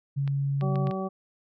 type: tone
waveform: sine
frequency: 139.3 Hz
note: C#3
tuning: 9 cents sharp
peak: -24 dBFS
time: 0.16-0.91 s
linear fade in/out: 20 ms
type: clicks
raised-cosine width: 0.3 ms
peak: -25 dBFS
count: 5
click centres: 0.277 / 0.611 / 0.757 / 0.871 / 0.911 s
type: harmonic tone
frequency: 190.4 Hz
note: F#3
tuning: 50 cents sharp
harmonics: 1 / 2 / 3 / 4 / 6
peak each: -31 / -34 / -36 / -37 / -39 dBFS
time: 0.61-1.09 s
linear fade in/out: 20 ms
effects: none